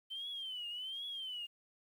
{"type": "tone with vibrato", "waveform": "sine", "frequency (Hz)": 3087, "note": "G7", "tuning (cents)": -27, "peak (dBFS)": -39, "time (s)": [0.1, 1.47], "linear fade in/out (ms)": 20, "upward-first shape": "triangle", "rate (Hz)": 1.3, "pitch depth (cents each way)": 160, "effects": ["tanh soft clip ceiling -36 dBFS", "11-bit"]}